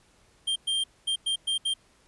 square tone bursts at uneven times, 3179 Hz, G7, 24 cents sharp, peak -25 dBFS, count 6, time 0.47-0.56 / 0.67-0.84 / 1.07-1.16 / 1.26-1.36 / 1.47-1.58 / 1.65-1.74 s, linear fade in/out 10 ms, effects pink hiss -62 dBFS RMS until 2.07 s + resampled to 24000 Hz

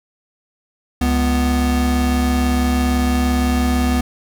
square tone pair together, 69.71 / 246.9 Hz, C#2 / B3, +10 / 0 cents, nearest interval octave + minor seventh, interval 2190 cents, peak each -18 dBFS, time 1.01-4.01 s, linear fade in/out 5 ms, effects none

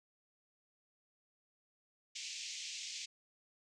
white band-pass noise, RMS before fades -45 dBFS, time 2.15-3.06 s, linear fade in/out 10 ms, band 2200 to 7100 Hz, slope 48 dB/octave, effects none

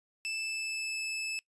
sawtooth tone with pitch glide, 2637 to 2616 Hz, E7 to E7, 0 to -14 cents, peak -30 dBFS, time 0.25-1.39 s, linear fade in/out 0 ms, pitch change -14 cents, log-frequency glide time 0.36-0.99 s, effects noise-tail reverb RT60 0.1 s tail -21 dB re dry + resampled to 22050 Hz

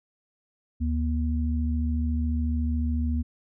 sine tone pair together, 75.03 / 239.1 Hz, D2 / A#3, +38 / +44 cents, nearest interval octave + minor sixth, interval 2006 cents, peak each -24 / -29 dBFS, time 0.8-3.23 s, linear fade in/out 20 ms, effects none

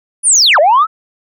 sine linear two-way sweep, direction down then up, 9920 to 554.4 to 1343 Hz, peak -4 dBFS, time 0.23-0.87 s, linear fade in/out 50 ms, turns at 0.59 s, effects tanh soft clip ceiling -2 dBFS

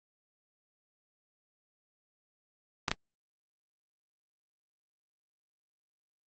clicks, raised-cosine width 0.2 ms, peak -9 dBFS, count 2, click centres 2.882 / 2.915 s, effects low-pass 6000 Hz 12 dB/octave + Opus 24 kbps

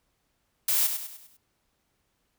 blue noise with echo, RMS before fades -24 dBFS, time 0.68-0.87 s, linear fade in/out 5 ms, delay 100 ms, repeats 5, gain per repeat -7 dB, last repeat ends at 1.37 s, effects pink hiss -74 dBFS RMS until 2.38 s

